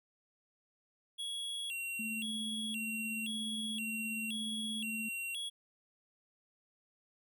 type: tone with vibrato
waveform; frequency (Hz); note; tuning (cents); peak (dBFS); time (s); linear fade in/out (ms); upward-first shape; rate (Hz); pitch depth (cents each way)
square; 3027; F#7; +39; -38; 1.18-5.5; 20; square; 0.96; 170
type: tone with tremolo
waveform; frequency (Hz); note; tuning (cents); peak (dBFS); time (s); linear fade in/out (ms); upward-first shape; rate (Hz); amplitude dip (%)
sine; 220; A3; 0; -39; 1.99-5.09; 5; sine; 17; 25
effects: none